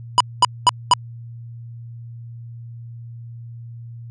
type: tone bursts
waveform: square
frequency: 987.8 Hz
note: B5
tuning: in tune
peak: -9 dBFS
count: 4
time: 0.18-0.936 s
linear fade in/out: 0 ms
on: 24 ms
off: 220 ms
effects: added 117 Hz sine -33 dBFS peak until 4.1 s + resampled to 22050 Hz